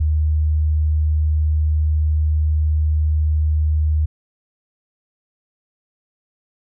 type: tone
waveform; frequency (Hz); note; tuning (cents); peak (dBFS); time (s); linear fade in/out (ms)
sine; 76.8; D#2; -22; -14; 0-4.06; 10
effects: none